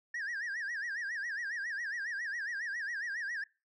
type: tone with vibrato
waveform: sine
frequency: 1750 Hz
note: A6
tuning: 10 cents flat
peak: -32 dBFS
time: 0.14-3.44 s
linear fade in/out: 5 ms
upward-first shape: sine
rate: 7.3 Hz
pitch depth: 180 cents each way
effects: noise-tail reverb RT60 0.3 s tail -25 dB re dry + tanh soft clip ceiling -34 dBFS